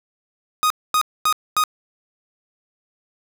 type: tone bursts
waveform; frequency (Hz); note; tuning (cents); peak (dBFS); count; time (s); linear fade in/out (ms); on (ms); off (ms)
45% pulse; 1244.5; D#6; 0; -15; 4; 0.63-1.638; 0; 72; 240
effects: 8-bit